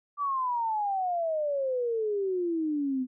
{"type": "exponential sweep", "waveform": "sine", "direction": "down", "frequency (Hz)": [1174.7, 250.1], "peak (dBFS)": -26, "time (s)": [0.17, 3.07], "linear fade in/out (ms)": 50, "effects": []}